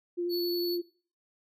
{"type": "tone with vibrato", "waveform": "sine", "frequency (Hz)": 349.2, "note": "F4", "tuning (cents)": 0, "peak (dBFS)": -28, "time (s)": [0.17, 0.82], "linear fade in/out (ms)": 20, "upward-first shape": "sine", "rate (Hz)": 11, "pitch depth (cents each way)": 13}
{"type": "tone", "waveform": "square", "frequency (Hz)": 4435, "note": "C#8", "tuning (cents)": 0, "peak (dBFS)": -33, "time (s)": [0.29, 0.79], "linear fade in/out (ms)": 50}
{"effects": ["noise-tail reverb RT60 0.4 s tail -18 dB re dry"]}